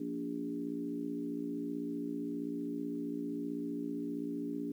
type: harmonic tone with a mistuned harmonic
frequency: 58.27 Hz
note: A#1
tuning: in tune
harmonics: 3 / 4 / 5 / 6 / 7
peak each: -47 / -42 / -37 / -49 / -45 dBFS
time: 0-4.72 s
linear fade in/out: 5 ms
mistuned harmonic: 5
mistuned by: -17 cents
effects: 11-bit